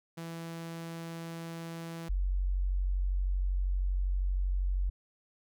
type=tone pair in turn; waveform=sawtooth / sine; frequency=166 / 46.34 Hz; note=E3 / F#1; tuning=+12 / +3 cents; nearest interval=octave + minor seventh; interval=2209 cents; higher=first; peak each=-35 / -27 dBFS; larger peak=second; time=0.17-2.09 / 2.09-4.9 s; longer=second; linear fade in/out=10 ms; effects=none